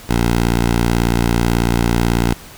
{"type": "tone", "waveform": "10% pulse", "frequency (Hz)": 58.2, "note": "A#1", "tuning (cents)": -2, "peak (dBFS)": -5, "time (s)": [0.09, 2.34], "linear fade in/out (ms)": 5, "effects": ["pink hiss -38 dBFS RMS until 2.57 s"]}